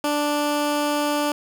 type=tone; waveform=15% pulse; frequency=293.7 Hz; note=D4; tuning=in tune; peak=-14 dBFS; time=0.04-1.32 s; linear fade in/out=2 ms; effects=none

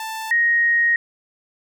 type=tone pair in turn; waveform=sawtooth / sine; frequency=884 / 1873.1 Hz; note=A5 / A#6; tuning=+8 / +8 cents; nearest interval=octave + minor second; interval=1300 cents; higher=second; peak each=-23 / -14 dBFS; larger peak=second; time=0-0.31 / 0.31-0.96 s; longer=second; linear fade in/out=2 ms; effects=none

